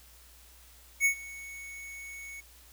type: tone with ADSR envelope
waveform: square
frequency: 2217 Hz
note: C#7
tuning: in tune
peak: -21 dBFS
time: 1-2.41 s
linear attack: 51 ms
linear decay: 93 ms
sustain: -21 dB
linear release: 14 ms
effects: added 60 Hz sine -57 dBFS peak until 2.72 s + white hiss -57 dBFS RMS until 2.72 s